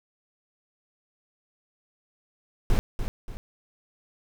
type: noise with echo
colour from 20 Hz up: brown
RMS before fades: -20 dBFS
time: 2.7-2.79 s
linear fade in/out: 0 ms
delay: 290 ms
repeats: 2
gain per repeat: -8 dB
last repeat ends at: 3.37 s
effects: none